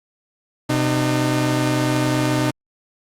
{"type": "tone pair together", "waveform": "sawtooth", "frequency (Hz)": [127.52, 303.3], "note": ["C3", "D#4"], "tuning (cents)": [-44, -44], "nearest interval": "octave + minor third", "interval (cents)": 1500, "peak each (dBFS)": -16, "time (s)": [0.69, 2.51], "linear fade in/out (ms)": 10, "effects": ["low-pass 12000 Hz 12 dB/octave", "Opus 48 kbps"]}